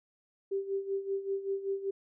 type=tone with tremolo; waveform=sine; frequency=392 Hz; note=G4; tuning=in tune; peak=-28 dBFS; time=0.51-1.91 s; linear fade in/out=10 ms; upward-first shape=sine; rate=5.2 Hz; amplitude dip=75%; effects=none